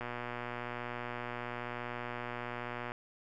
click train, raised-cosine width 0.5 ms, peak -24 dBFS, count 353, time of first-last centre 0.01-2.919 s, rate 121 Hz, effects none

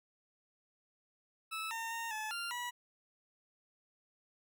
20% pulse tone with pitch steps, 1308 / 911 / 920 / 863 / 1392 / 972 Hz, E6 / A#5 / A#5 / A5 / F6 / B5, -14 / -40 / -23 / -34 / -6 / -28 cents, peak -33 dBFS, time 1.51-2.71 s, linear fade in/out 20 ms, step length 200 ms, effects none

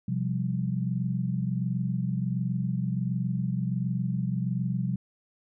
sine chord, C suspended fourth, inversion none, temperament equal with one note detuned, 127.9 / 174.61 / 196 Hz, C3 / F3 / G3, -39 / 0 / 0 cents, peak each -29 / -30 / -32 dBFS, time 0.08-4.96 s, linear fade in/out 5 ms, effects none

